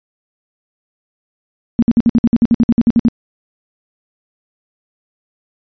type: tone bursts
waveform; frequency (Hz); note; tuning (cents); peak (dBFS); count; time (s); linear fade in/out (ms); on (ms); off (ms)
sine; 233.1; A#3; 0; -6; 15; 1.79-3.084; 0; 34; 56
effects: resampled to 11025 Hz